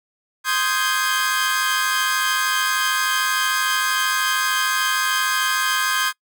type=chord; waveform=sawtooth; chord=Ab major seventh; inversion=first; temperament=equal; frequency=1046.5 / 1244.5 / 1568 / 1661.2 Hz; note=C6 / Eb6 / G6 / Ab6; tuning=0 / 0 / 0 / 0 cents; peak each=-21 / -22 / -19 / -21 dBFS; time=0.44-6.13 s; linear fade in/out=50 ms; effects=noise-tail reverb RT60 0.1 s tail -24 dB re dry